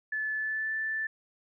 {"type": "tone with pitch glide", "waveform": "sine", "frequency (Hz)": [1734, 1760.2], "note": ["A6", "A6"], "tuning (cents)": [-26, 0], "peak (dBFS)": -29, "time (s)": [0.12, 1.07], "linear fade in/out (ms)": 5, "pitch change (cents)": 26, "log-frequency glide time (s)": [0.35, 0.74], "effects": []}